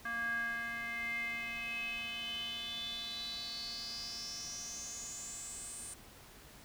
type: tone with band-pass filter sweep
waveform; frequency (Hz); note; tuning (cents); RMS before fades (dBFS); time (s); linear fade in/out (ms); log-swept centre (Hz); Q
square; 233.1; A#3; 0; -41; 0.05-5.94; 5; 1500 to 8900; 8.4
effects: pink hiss -56 dBFS RMS until 6.64 s